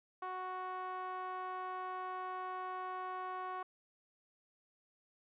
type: tone with band-pass filter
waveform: sawtooth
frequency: 370 Hz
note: F#4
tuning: in tune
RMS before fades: -42 dBFS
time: 0.22-3.63 s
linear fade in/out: 5 ms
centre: 1000 Hz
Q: 3.6
effects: resampled to 8000 Hz